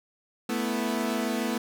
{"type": "chord", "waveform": "sawtooth", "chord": "A suspended second", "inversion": "none", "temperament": "equal", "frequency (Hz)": [220, 246.9, 329.6], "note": ["A3", "B3", "E4"], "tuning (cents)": [0, 0, 0], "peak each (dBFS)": [-26, -26, -30], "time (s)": [0.49, 1.58], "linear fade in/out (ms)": 5, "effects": []}